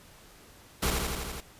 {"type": "noise with echo", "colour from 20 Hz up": "pink", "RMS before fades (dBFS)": -27, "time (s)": [0.82, 0.91], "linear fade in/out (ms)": 10, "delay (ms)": 83, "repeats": 6, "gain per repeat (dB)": -2, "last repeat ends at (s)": 1.408, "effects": ["pink hiss -54 dBFS RMS until 1.59 s", "resampled to 32000 Hz"]}